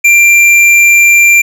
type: tone with hard clipping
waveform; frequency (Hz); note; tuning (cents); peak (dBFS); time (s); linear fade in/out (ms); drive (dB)
triangle; 2371; D7; +16; -4; 0.04-1.42; 10; 13
effects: none